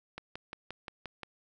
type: click train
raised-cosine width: 0.3 ms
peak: -24 dBFS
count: 7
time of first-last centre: 0.18-1.233 s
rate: 5.7 Hz
effects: none